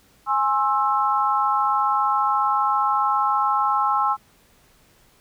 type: chord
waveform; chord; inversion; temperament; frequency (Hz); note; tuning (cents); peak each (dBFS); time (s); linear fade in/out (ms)
sine; Ab augmented; none; equal with one note detuned; 830.6 / 1065.4 / 1318.5; Ab5 / C6 / E6; 0 / +31 / 0; -22; 0.26-4.17; 50
effects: pink hiss -57 dBFS RMS until 5.2 s